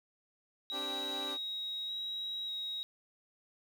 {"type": "tone with vibrato", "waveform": "sine", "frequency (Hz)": 3818, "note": "A#7", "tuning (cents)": 41, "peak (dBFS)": -36, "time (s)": [0.7, 2.83], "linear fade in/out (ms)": 0, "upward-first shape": "square", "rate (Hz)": 0.84, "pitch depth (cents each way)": 9}
{"type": "chord", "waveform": "15% pulse", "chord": "C suspended second", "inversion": "none", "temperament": "equal with one note detuned", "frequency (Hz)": [262.8, 293.7, 392], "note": ["C4", "D4", "G4"], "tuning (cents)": [8, 0, 0], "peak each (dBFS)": [-40, -38, -38], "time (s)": [0.71, 1.38], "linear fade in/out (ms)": 50}
{"effects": ["10-bit"]}